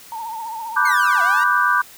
sine tone with vibrato, 903 Hz, A5, 45 cents sharp, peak -26 dBFS, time 0.12-0.92 s, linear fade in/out 2 ms, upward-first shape triangle, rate 15 Hz, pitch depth 83 cents each way
sine chord, G major seventh, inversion first, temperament equal, 987.8 / 1174.7 / 1480 / 1568 Hz, B5 / D6 / F#6 / G6, 0 / 0 / 0 / 0 cents, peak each -21 / -18 / -20 / -19 dBFS, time 0.76-1.82 s, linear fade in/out 10 ms
sawtooth linear two-way sweep, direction down then up, 2210 to 659.3 to 972 Hz, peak -22 dBFS, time 0.85-1.44 s, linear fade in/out 5 ms, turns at 1.22 s
effects white hiss -43 dBFS RMS until 1.97 s

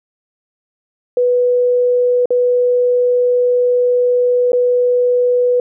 sine tone with dropouts, 492.6 Hz, B4, 5 cents flat, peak -10 dBFS, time 1.17-5.6 s, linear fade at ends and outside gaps 2 ms, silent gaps 2.257-2.305 / 4.52-4.531 s, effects none

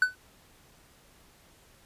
triangle tone with exponential decay, 1500 Hz, F#6, 23 cents sharp, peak -14 dBFS, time 0.02-0.15 s, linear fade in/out 2 ms, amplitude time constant 28 ms, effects pink hiss -59 dBFS RMS until 1.85 s + resampled to 32000 Hz

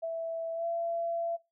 sine tone with pitch glide, 659.3 to 675.5 Hz, E5 to E5, 0 to +42 cents, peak -30 dBFS, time 0.02-1.37 s, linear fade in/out 20 ms, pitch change +42 cents, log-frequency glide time 0.54-0.66 s, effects noise-tail reverb RT60 0.2 s tail -17 dB re dry

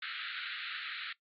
pink band-pass noise, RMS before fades -41 dBFS, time 0.02-1.13 s, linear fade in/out 5 ms, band 1300 to 4200 Hz, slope 96 dB/octave, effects noise-tail reverb RT60 0.1 s tail -17 dB re dry + AAC 64 kbps

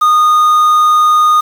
triangle tone with quantisation, 1230 Hz, D#6, 20 cents flat, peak -4 dBFS, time 0.01-1.41 s, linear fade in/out 10 ms, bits 5, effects none

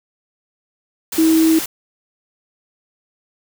sine tone in noise, 321.5 Hz, E4, 43 cents flat, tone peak -10 dBFS, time 1.18-1.59 s, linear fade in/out 5 ms, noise white, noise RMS -25 dBFS, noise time 1.12-1.66 s, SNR +12 dB, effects none

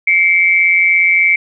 sine tone pair together, 2124 / 2301 Hz, C7 / D7, +25 / -36 cents, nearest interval minor second, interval 139 cents, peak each -12 / -10 dBFS, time 0.07-1.36 s, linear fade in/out 5 ms, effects none

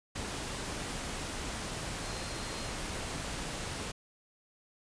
sine tone in noise, 4186 Hz, C8, in tune, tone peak -49 dBFS, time 2.03-2.73 s, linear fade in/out 10 ms, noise pink, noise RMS -38 dBFS, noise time 0.15-3.92 s, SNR -14 dB, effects resampled to 22050 Hz

